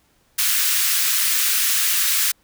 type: high-pass noise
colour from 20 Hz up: white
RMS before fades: -19 dBFS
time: 0.38-2.32 s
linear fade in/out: 10 ms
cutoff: 1400 Hz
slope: 24 dB/octave
effects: pink hiss -61 dBFS RMS until 2.43 s